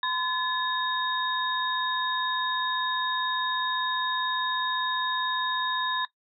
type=tone cluster; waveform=sine; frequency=1019 / 1719 / 3724 Hz; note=C6 / A6 / A#7; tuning=-46 / -41 / -2 cents; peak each=-29 dBFS; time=0.03-6.05 s; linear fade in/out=2 ms; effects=noise-tail reverb RT60 0.1 s tail -18 dB re dry